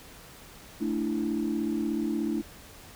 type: chord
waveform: sine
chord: A suspended fourth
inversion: none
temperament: just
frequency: 220 / 293.3 / 330 Hz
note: A3 / D4 / E4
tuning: 0 / -2 / +2 cents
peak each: -30 dBFS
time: 0.8-2.42 s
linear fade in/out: 20 ms
effects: tanh soft clip ceiling -19 dBFS + pink hiss -49 dBFS RMS until 2.95 s